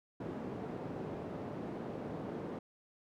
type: band-pass noise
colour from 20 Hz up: white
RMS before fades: -42 dBFS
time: 0.2-2.59 s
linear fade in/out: 5 ms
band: 130 to 420 Hz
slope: 12 dB/octave
effects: none